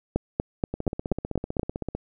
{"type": "two click trains", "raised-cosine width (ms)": 2, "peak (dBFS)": [-16, -9], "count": [20, 7], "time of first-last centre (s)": [[0.74, 1.95], [0.16, 1.595]], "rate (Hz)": [15.7, 4.18], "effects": []}